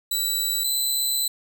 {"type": "tone pair in turn", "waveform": "15% pulse", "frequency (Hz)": [3949, 4016], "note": ["B7", "B7"], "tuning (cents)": [-1, 28], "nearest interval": "unison", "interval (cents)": 29, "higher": "second", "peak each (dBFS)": -15, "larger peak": "neither", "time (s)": [[0.11, 0.64], [0.64, 1.28]], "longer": "second", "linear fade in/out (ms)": 5, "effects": []}